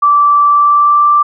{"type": "tone with pitch glide", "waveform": "sine", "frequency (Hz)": [1164, 1175.5], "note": ["D6", "D6"], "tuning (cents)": [-16, 1], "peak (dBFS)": -5, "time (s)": [0.02, 1.23], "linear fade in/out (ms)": 10, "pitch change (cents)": 17, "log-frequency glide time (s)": [0.48, 1.1], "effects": []}